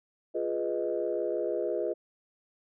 sine chord, F half-diminished seventh, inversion none, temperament equal, 349.2 / 415.3 / 493.9 / 622.3 Hz, F4 / Ab4 / Cb5 / Eb5, 0 / 0 / 0 / 0 cents, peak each -33 dBFS, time 0.34-1.94 s, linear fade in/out 20 ms, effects tanh soft clip ceiling -18 dBFS

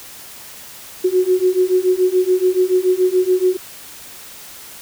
sine beating tone pair, 364.1 / 371.1 Hz, F#4 / F#4, -28 / +5 cents, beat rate 7 Hz, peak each -16 / -15 dBFS, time 1.04-3.57 s, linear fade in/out 10 ms, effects white hiss -37 dBFS RMS until 4.81 s

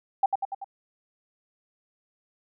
sine tone with echo, 784 Hz, G5, in tune, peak -17 dBFS, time 0.23-0.26 s, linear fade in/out 5 ms, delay 96 ms, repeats 4, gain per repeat -4 dB, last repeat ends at 0.644 s, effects none

